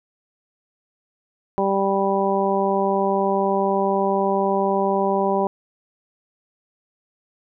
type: harmonic tone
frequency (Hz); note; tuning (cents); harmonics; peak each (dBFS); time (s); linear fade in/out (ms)
196; G3; 0; 1 / 2 / 3 / 4 / 5; -25 / -22 / -24 / -24 / -25; 1.58-5.47; 0
effects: none